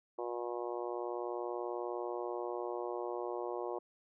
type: harmonic tone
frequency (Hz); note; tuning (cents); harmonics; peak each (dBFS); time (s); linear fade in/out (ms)
120.2; B2; -46; 3 / 4 / 5 / 6 / 7 / 8 / 9; -40 / -42 / -44 / -46 / -47 / -48 / -49; 0.18-3.79; 10
effects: none

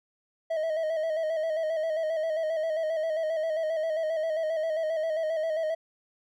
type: tone with vibrato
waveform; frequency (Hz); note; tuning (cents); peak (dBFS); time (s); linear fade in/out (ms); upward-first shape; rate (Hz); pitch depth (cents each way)
triangle; 637; D#5; +41; -24; 0.5-5.75; 10; square; 7.5; 46
effects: none

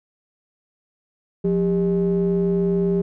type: ring-modulated tone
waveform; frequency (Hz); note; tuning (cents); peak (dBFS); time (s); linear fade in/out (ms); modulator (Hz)
triangle; 110.6; A2; +9; -12; 1.44-3.02; 10; 288
effects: none

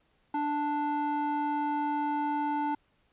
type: tone with band-pass filter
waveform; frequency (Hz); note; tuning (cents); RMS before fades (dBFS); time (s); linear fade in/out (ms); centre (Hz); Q
square; 293.7; D4; 0; -30; 0.34-2.75; 5; 710; 4.6
effects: pink hiss -70 dBFS RMS until 3.12 s + resampled to 8000 Hz

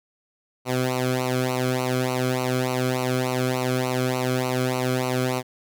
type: tone with flanger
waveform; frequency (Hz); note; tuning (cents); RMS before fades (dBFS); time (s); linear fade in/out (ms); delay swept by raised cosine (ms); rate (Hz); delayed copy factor
sawtooth; 127.4; C3; -46; -24; 0.65-5.43; 50; 0.58 to 1.1; 3.4; -1
effects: none

